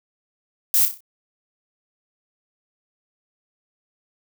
violet noise with echo, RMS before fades -17 dBFS, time 0.74-0.85 s, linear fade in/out 0 ms, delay 31 ms, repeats 5, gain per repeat -7 dB, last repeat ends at 1.005 s, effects none

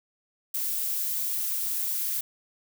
violet noise with high-pass filter sweep, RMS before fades -29 dBFS, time 0.54-2.21 s, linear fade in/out 5 ms, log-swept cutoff 290 to 1400 Hz, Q 1.3, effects none

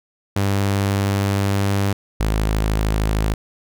sawtooth tone pair in turn, 99.3 / 53.18 Hz, G2 / G#1, +23 / +42 cents, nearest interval major seventh, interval 1081 cents, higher first, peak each -13 dBFS, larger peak neither, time 0.36-1.93 / 2.2-3.34 s, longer first, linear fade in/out 5 ms, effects none

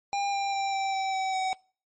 square tone with pitch steps, 802 / 794.2 / 786.4 / 778.7 / 771.1 / 763.6 / 756.1 Hz, G5 / G5 / G5 / G5 / G5 / G5 / F#5, +39 / +22 / +5 / -12 / -29 / -46 / +37 cents, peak -27 dBFS, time 0.13-1.53 s, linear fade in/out 0 ms, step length 200 ms, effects noise-tail reverb RT60 0.4 s tail -24 dB re dry + MP3 32 kbps

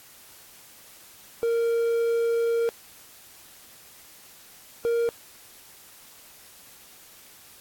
triangle tone pair in turn, 464.1 / 467.3 Hz, A#4 / A#4, -8 / +4 cents, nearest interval unison, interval 12 cents, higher second, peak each -19 dBFS, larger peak neither, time 1.43-2.69 / 4.85-5.09 s, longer first, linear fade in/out 0 ms, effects white hiss -50 dBFS RMS until 7.6 s + AAC 64 kbps

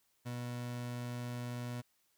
30% pulse tone, 121.9 Hz, B2, 22 cents flat, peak -36 dBFS, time 0.25-1.82 s, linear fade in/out 20 ms, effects white hiss -75 dBFS RMS until 2.17 s

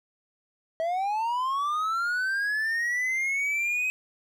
triangle linear sweep, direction up, 640 to 2537 Hz, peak -23 dBFS, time 0.8-3.9 s, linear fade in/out 0 ms, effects none

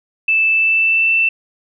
sine tone with pitch glide, 2637 to 2669 Hz, E7 to E7, 0 to +21 cents, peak -11 dBFS, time 0.28-1.29 s, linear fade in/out 5 ms, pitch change +21 cents, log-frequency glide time 0.5-1.13 s, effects none

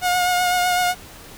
sawtooth tone with vibrato, 720 Hz, F#5, 47 cents flat, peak -13 dBFS, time 0.01-0.95 s, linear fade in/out 50 ms, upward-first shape triangle, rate 7.9 Hz, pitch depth 26 cents each way, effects pink hiss -41 dBFS RMS until 1.37 s

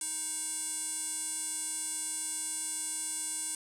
square tone with band-pass filter, 313.6 Hz, D#4, 14 cents sharp, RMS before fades -36 dBFS, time 0.01-3.55 s, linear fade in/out 2 ms, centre 8500 Hz, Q 6.6, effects none

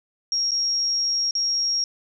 sine tone with dropouts, 5588 Hz, F8, in tune, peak -20 dBFS, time 0.32-1.84 s, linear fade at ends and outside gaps 1 ms, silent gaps 0.509-0.517 / 1.309-1.352 s, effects none

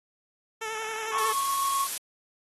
10% pulse tone with vibrato, 440 Hz, A4, in tune, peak -23 dBFS, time 0.61-1.33 s, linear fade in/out 10 ms, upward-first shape sine, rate 11 Hz, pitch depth 34 cents each way
triangle tone, 1100 Hz, C#6, 14 cents flat, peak -24 dBFS, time 1.11-1.88 s, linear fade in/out 50 ms
blue noise, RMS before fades -30 dBFS, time 1.18-1.98 s, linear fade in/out 5 ms
effects AAC 32 kbps

